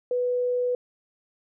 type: tone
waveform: sine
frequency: 493.9 Hz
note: B4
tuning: in tune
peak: -22 dBFS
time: 0.11-0.75 s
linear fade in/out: 2 ms
effects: none